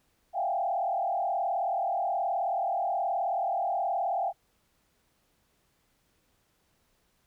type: tone with frequency modulation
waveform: sine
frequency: 740 Hz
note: F#5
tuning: in tune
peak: -26 dBFS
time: 0.33-4.33 s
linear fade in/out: 50 ms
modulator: 38.8 Hz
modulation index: 1.9
effects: pink hiss -71 dBFS RMS until 7.26 s